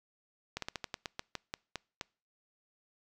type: slowing click train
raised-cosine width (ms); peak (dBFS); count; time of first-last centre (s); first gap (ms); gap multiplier
0.2; -19; 12; 0.57-2.012; 53; 1.17
effects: noise-tail reverb RT60 0.4 s tail -26 dB re dry